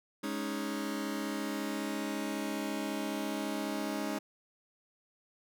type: chord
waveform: sawtooth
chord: Ab suspended fourth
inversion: none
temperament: just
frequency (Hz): 207.7 / 276.9 / 311.5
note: Ab3 / Db4 / Eb4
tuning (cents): 0 / -2 / +2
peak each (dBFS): -34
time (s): 0.23-4.19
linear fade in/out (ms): 10
effects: none